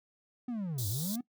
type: linear two-way sweep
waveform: triangle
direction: down then up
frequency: 253.8 to 92.5 to 253.8 Hz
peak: -31 dBFS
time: 0.48-1.21 s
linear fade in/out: 5 ms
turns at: 0.88 s
type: high-pass noise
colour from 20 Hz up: white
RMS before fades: -39 dBFS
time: 0.78-1.16 s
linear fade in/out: 5 ms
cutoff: 3400 Hz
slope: 96 dB/octave
effects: noise-tail reverb RT60 0.1 s tail -18 dB re dry